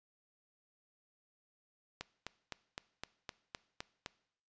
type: click train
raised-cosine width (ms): 0.2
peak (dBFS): -23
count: 9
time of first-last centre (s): 2.01-4.061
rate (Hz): 3.9
effects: noise-tail reverb RT60 0.7 s tail -20 dB re dry + resampled to 16000 Hz